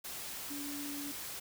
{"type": "tone in noise", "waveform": "sine", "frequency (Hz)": 286.7, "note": "D4", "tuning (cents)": -42, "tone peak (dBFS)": -41, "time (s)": [0.5, 1.12], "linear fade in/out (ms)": 10, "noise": "white", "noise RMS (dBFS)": -43, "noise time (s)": [0.04, 1.4], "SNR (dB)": -1, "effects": []}